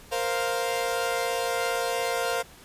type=chord; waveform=sawtooth; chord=Bb suspended second; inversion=none; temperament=equal; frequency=466.2 / 523.3 / 698.5 Hz; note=Bb4 / C5 / F5; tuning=0 / 0 / 0 cents; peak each=-26 dBFS; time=0.11-2.43 s; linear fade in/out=20 ms; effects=pink hiss -50 dBFS RMS until 2.64 s + resampled to 32000 Hz